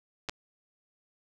clicks, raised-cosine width 0.2 ms, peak -16 dBFS, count 2, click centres 0.288 / 0.295 s, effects none

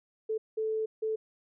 sine tone bursts at uneven times, 438.1 Hz, A4, 7 cents flat, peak -28 dBFS, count 3, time 0.29-0.38 / 0.57-0.86 / 1.02-1.16 s, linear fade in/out 10 ms, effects none

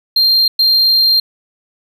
triangle tone bursts at uneven times, 4186 Hz, C8, in tune, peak -7 dBFS, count 2, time 0.16-0.48 / 0.59-1.2 s, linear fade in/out 5 ms, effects none

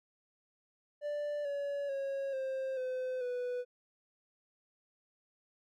triangle tone with pitch steps, 587.3 / 567.3 / 548 / 529.3 / 511.3 / 493.9 Hz, D5 / C#5 / C#5 / C5 / C5 / B4, 0 / +40 / -20 / +20 / -40 / 0 cents, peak -32 dBFS, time 1.01-3.65 s, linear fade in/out 50 ms, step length 440 ms, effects none

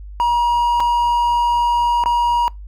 triangle tone with dropouts, 954 Hz, A#5, 40 cents sharp, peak -11 dBFS, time 0.2-2.48 s, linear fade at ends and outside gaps 0 ms, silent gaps 0.8-0.804 / 2.038-2.059 s, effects noise-tail reverb RT60 0.2 s tail -24 dB re dry + added 50 Hz sine -31 dBFS peak until 2.67 s

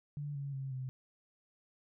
sine tone with pitch steps, 145.6 / 140.15 / 134.91 / 129.86 Hz, D3 / C#3 / C#3 / C3, -15 / +19 / -47 / -13 cents, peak -37 dBFS, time 0.17-0.89 s, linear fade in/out 0 ms, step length 180 ms, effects none

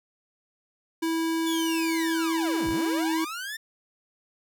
square tone with pitch glide, 327 to 322.5 Hz, E4 to E4, -14 to -38 cents, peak -25 dBFS, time 1.02-3.25 s, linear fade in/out 10 ms, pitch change -24 cents, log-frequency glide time 2.86-3.02 s
sawtooth linear two-way sweep, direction down then up, 3520 to 32.13 to 1822 Hz, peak -29 dBFS, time 1.46-3.57 s, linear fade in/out 10 ms, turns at 2.69 s
effects none

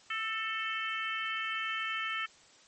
harmonic tone with a mistuned harmonic, 440 Hz, A4, in tune, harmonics 3 / 4 / 5 / 6 / 7, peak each -37 / -38 / -39 / -40 / -40 dBFS, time 0.1-2.26 s, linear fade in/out 5 ms, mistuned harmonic 4, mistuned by +26 cents, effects white hiss -59 dBFS RMS until 2.67 s + MP3 32 kbps

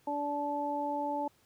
harmonic tone, 290 Hz, D4, 22 cents flat, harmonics 1 / 2 / 3, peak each -37 / -37 / -33 dBFS, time 0.07-1.28 s, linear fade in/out 5 ms, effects pink hiss -67 dBFS RMS until 1.45 s + high-pass 80 Hz 12 dB/octave

